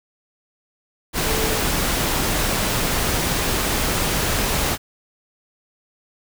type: tone in noise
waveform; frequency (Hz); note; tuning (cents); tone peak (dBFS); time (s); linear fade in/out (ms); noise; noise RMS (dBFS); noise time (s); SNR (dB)
sine; 440; A4; 0; -27; 1.24-1.62; 50; pink; -21; 1.13-4.78; -9
effects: none